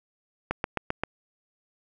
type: click train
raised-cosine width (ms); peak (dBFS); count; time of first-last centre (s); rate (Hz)
0.5; -11; 5; 0.51-1.036; 7.61
effects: none